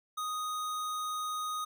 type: tone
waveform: square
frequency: 1244.5 Hz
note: D#6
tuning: in tune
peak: -34 dBFS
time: 0.17-1.65 s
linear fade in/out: 10 ms
effects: none